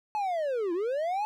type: linear two-way sweep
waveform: triangle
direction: down then up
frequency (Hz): 866 to 328.1 to 866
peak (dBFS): -25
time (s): 0.15-1.25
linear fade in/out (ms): 0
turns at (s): 0.73
effects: none